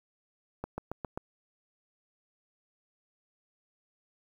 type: accelerating click train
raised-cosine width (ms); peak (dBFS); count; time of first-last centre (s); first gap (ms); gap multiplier
1; -21; 5; 0.64-1.175; 140; 0.97
effects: 9-bit